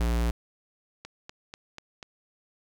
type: tone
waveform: square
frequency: 58.3 Hz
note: A#1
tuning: 1 cent sharp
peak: -24 dBFS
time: 0-0.31 s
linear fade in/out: 5 ms
type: click train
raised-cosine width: 0.2 ms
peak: -23 dBFS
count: 5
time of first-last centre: 1.05-2.028 s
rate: 4.09 Hz
effects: none